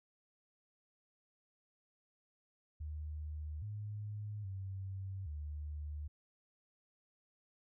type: tone with pitch steps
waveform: sine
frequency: 76.3 / 104.8 / 96.1 / 74.8 Hz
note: D#2 / G#2 / G2 / D2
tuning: -33 / +16 / -34 / +32 cents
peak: -40 dBFS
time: 2.8-6.08 s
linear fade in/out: 10 ms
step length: 820 ms
effects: none